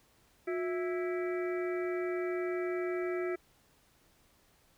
harmonic tone with a mistuned harmonic, 329.6 Hz, E4, in tune, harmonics 1 / 2 / 4 / 5 / 6 / 7, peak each -32 / -41 / -45 / -49 / -46 / -48 dBFS, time 0.47-3.36 s, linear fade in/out 10 ms, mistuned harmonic 1, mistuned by +150 cents, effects pink hiss -67 dBFS RMS until 4.77 s

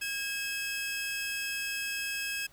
sawtooth tone pair together, 1630 / 2587 Hz, G#6 / E7, -33 / -33 cents, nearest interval minor sixth, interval 800 cents, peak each -33 / -31 dBFS, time 0.01-2.47 s, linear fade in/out 10 ms, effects pink hiss -60 dBFS RMS until 2.52 s

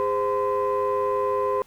sine tone cluster, 408.4 / 518 / 1025 Hz, G#4 / C5 / C6, -29 / -17 / -36 cents, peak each -24 dBFS, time 0-1.62 s, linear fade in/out 0 ms, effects tanh soft clip ceiling -16 dBFS + pink hiss -55 dBFS RMS until 1.66 s

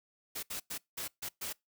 white noise bursts at uneven times, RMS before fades -39 dBFS, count 6, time 0.35-0.43 / 0.5-0.6 / 0.7-0.78 / 0.97-1.08 / 1.22-1.29 / 1.41-1.53 s, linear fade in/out 10 ms, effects noise-tail reverb RT60 0.2 s tail -25 dB re dry

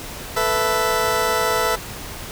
20% pulse chord, A suspended second, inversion none, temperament just, 440 / 495 / 660 Hz, A4 / B4 / E5, 0 / +4 / +2 cents, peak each -18 dBFS, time 0.36-1.76 s, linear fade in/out 10 ms, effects pink hiss -33 dBFS RMS until 2.31 s

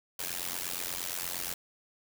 white noise with amplitude modulation, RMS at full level -32 dBFS, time 0.19-1.54 s, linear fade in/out 5 ms, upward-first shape sine, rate 88.5 Hz, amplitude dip 95%, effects none

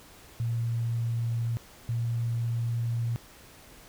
sine tone pair in turn, 116.54 / 117.14 Hz, A#2 / A#2, 0 / +9 cents, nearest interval unison, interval 9 cents, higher second, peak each -26 dBFS, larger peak neither, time 0.4-1.57 / 1.89-3.16 s, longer second, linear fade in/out 0 ms, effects pink hiss -52 dBFS RMS until 3.88 s

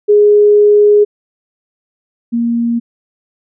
sine tone pair in turn, 415.3 / 234.4 Hz, G#4 / A#3, 0 / +10 cents, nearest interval minor seventh, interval 990 cents, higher first, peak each -4 / -11 dBFS, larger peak first, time 0.08-1.05 / 2.32-2.8 s, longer first, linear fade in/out 20 ms, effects none

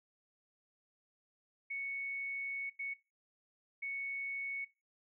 sine tone bursts at uneven times, 2217 Hz, C#7, in tune, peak -37 dBFS, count 3, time 1.7-2.7 / 2.79-2.94 / 3.82-4.65 s, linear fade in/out 10 ms, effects noise-tail reverb RT60 0.3 s tail -22 dB re dry

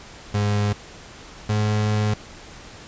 35% pulse tone pair in turn, 103.2 / 105.98 Hz, G#2 / G#2, -10 / +36 cents, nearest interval unison, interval 46 cents, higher second, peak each -17 dBFS, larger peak neither, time 0.34-0.73 / 1.49-2.14 s, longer second, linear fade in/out 5 ms, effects pink hiss -42 dBFS RMS until 2.87 s + resampled to 16000 Hz

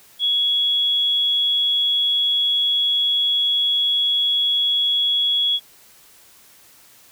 sine tone, 3350 Hz, G#7, 14 cents sharp, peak -16 dBFS, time 0.19-5.6 s, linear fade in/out 50 ms, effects white hiss -50 dBFS RMS until 7.11 s

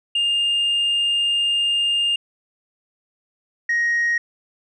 sine tone pair in turn, 2815 / 1878.8 Hz, F7 / A#6, +13 / +13 cents, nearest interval perfect fifth, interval 700 cents, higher first, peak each -15 dBFS, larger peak neither, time 0.15-2.16 / 3.69-4.18 s, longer first, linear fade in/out 5 ms, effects tanh soft clip ceiling -15 dBFS

